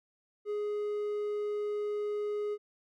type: tone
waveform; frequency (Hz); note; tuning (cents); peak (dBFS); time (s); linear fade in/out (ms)
triangle; 416.6; G#4; +5; -29; 0.45-2.58; 50
effects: none